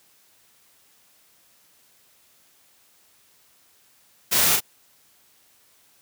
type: noise with echo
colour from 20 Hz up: white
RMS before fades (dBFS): -20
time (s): 4.31-4.57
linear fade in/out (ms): 20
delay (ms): 37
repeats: 1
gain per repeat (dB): -4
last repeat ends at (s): 4.607
effects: white hiss -59 dBFS RMS until 6.01 s + high-pass 60 Hz 12 dB/octave